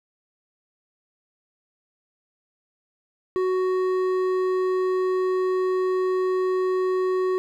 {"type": "tone with hard clipping", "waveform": "sine", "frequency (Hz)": 371.2, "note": "F#4", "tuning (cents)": 6, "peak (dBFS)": -22, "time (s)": [3.36, 7.38], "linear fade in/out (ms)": 0, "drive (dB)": 8, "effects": []}